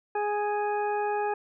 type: harmonic tone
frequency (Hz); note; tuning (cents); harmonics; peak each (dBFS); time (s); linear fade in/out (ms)
415.3; G#4; 0; 1 / 2 / 3 / 4 / 6; -29 / -28 / -41 / -38 / -44; 0.15-1.34; 5
effects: none